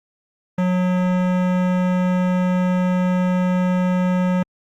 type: tone with hard clipping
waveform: sine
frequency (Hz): 182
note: F#3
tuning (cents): -28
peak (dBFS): -18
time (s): 0.58-4.43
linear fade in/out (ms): 5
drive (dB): 18
effects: Opus 32 kbps